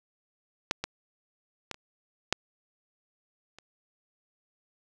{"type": "clicks", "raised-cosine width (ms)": 0.2, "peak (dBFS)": [-8, -14, -16, -29, -6, -30], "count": 6, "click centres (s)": [0.711, 0.84, 1.713, 1.744, 2.326, 3.586], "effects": []}